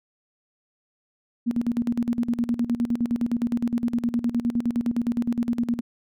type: tone with tremolo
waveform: sine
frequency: 237 Hz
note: A#3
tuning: 29 cents sharp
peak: -19 dBFS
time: 1.46-5.81 s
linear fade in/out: 20 ms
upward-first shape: square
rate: 9.7 Hz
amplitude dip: 80%
effects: none

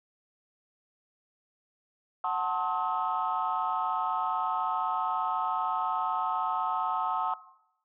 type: chord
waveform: sine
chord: F# diminished seventh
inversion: none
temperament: just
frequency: 740 / 888 / 1065.6 / 1278.7 Hz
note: F#5 / A5 / C6 / Eb6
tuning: 0 / +16 / +31 / +47 cents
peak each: -32 dBFS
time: 2.24-7.34 s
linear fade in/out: 2 ms
effects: noise-tail reverb RT60 0.8 s tail -17 dB re dry + tanh soft clip ceiling -19 dBFS

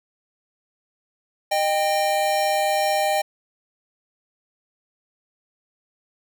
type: tone pair together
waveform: square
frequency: 615 / 790.4 Hz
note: D#5 / G5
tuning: -20 / +14 cents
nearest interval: major third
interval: 434 cents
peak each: -23 / -22 dBFS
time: 1.51-3.22 s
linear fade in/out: 10 ms
effects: none

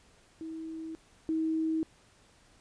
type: tone pair in turn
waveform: sine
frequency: 321.9 / 319.5 Hz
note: E4 / D#4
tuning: -41 / +46 cents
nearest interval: unison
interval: 13 cents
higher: first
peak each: -37 / -27 dBFS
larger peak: second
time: 0.41-0.95 / 1.29-1.83 s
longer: neither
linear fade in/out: 0 ms
effects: pink hiss -62 dBFS RMS until 2.6 s + resampled to 22050 Hz

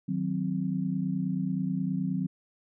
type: chord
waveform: sine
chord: C diminished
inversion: first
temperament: equal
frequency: 155.56 / 185 / 261.6 Hz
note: Eb3 / Gb3 / C4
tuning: 0 / 0 / 0 cents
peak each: -33 / -29 / -33 dBFS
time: 0.08-2.27 s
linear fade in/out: 10 ms
effects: none

